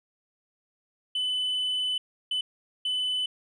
sine tone bursts at uneven times, 3008 Hz, F#7, 28 cents sharp, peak -23 dBFS, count 3, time 1.15-1.98 / 2.31-2.41 / 2.85-3.26 s, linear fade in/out 5 ms, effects tanh soft clip ceiling -24 dBFS

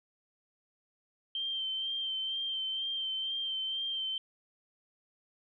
sine tone with vibrato, 3135 Hz, G7, 1 cent flat, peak -32 dBFS, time 1.35-4.18 s, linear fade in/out 2 ms, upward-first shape sine, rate 2.1 Hz, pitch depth 26 cents each way, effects none

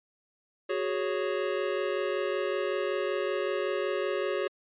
square chord, F# suspended second, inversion none, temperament equal, 370 / 415.3 / 554.4 Hz, F#4 / G#4 / C#5, 0 / 0 / 0 cents, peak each -33 dBFS, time 0.69-4.48 s, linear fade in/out 10 ms, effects resampled to 8000 Hz

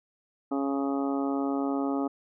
harmonic tone, 138.59 Hz, C#3, in tune, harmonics 2 / 3 / 4 / 5 / 6 / 7 / 8 / 9, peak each -27 / -35 / -38 / -37 / -38 / -48 / -44 / -40 dBFS, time 0.51-2.08 s, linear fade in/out 10 ms, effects none

